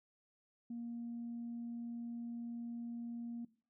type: tone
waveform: sine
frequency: 235.4 Hz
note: A#3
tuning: 17 cents sharp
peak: -40 dBFS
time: 0.7-3.45 s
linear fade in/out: 5 ms
effects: noise-tail reverb RT60 0.4 s tail -19 dB re dry + tanh soft clip ceiling -37 dBFS